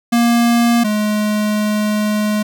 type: tone pair in turn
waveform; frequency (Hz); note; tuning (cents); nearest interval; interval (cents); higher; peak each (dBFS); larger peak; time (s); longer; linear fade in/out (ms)
square; 235.7 / 211.1; A#3 / G#3; +19 / +29; major second; 190; first; -11 / -15; first; 0.12-0.84 / 0.84-2.43; second; 10
effects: none